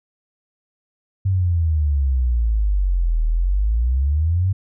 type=exponential two-way sweep; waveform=sine; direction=down then up; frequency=98 to 38.89 to 98 Hz; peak=-15 dBFS; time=1.25-4.53 s; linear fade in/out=10 ms; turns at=3.25 s; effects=none